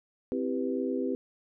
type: chord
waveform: sine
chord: C major seventh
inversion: none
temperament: equal with one note detuned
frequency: 260.9 / 329.6 / 392 / 493.9 Hz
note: C4 / E4 / G4 / B4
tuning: -5 / 0 / 0 / 0 cents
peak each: -31 / -36 / -33 / -35 dBFS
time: 0.32-1.15 s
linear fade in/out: 0 ms
effects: none